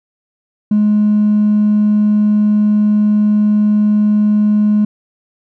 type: tone with hard clipping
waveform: sine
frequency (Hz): 210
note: G#3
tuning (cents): +19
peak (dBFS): -9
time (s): 0.71-4.85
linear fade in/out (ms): 5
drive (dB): 1
effects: none